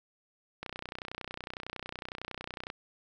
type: click train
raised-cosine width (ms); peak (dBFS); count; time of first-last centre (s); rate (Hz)
0.3; -22; 65; 0.63-2.701; 30.9
effects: none